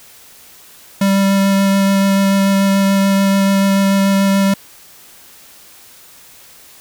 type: tone with vibrato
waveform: square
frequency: 196 Hz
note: G3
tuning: in tune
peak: -11 dBFS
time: 1.01-4.54 s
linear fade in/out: 5 ms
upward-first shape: sine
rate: 6.9 Hz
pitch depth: 9 cents each way
effects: white hiss -42 dBFS RMS until 6.8 s